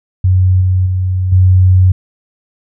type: tone with level steps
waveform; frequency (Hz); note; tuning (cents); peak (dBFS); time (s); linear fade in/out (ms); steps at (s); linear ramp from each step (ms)
sine; 92.5; F#2; 0; -6 / -8 / -11 / -4; 0.24-1.92; 5; 0.61 / 0.86 / 1.32; 5
effects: none